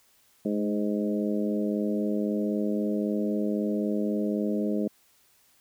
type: harmonic tone with a mistuned harmonic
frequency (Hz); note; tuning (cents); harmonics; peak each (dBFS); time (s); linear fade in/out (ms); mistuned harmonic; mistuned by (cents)
103.83; G#2; 0; 2 / 3 / 4 / 5 / 6; -27 / -31 / -33 / -35 / -37; 0.45-4.88; 5; 2; +19
effects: white hiss -63 dBFS RMS until 5.6 s